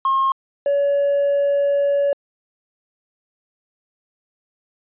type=tone pair in turn; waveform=triangle; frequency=1074 / 566.1 Hz; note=C6 / C#5; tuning=+45 / +36 cents; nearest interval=major seventh; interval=1109 cents; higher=first; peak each=-12 dBFS; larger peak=neither; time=0.05-0.32 / 0.66-2.13 s; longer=second; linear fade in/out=2 ms; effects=tanh soft clip ceiling -11 dBFS + resampled to 8000 Hz